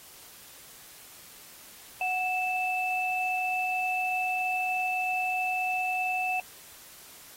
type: tone pair together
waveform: sine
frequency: 740 / 2637 Hz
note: F#5 / E7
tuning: 0 / 0 cents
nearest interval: octave + minor seventh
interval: 2200 cents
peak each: -29 / -29 dBFS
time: 2.01-6.4 s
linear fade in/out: 2 ms
effects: white hiss -50 dBFS RMS until 7.36 s + AAC 48 kbps